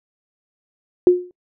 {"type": "tone with exponential decay", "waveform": "sine", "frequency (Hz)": 358.6, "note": "F4", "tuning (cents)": 46, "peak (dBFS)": -4, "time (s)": [1.07, 1.31], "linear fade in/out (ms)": 1, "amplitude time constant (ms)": 52, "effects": ["noise-tail reverb RT60 0.1 s tail -24 dB re dry"]}